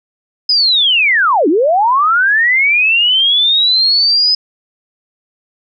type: linear two-way sweep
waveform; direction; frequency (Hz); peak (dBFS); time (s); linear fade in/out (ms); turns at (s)
sine; down then up; 5070 to 276.1 to 5070; -8; 0.49-4.35; 5; 1.48
effects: none